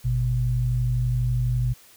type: tone pair together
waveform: sine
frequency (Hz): 51.15 / 123.2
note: G#1 / B2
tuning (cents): -26 / -4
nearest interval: octave + minor third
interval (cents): 1522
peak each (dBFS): -26 / -21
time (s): 0.04-1.74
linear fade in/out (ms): 20
effects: white hiss -52 dBFS RMS until 1.96 s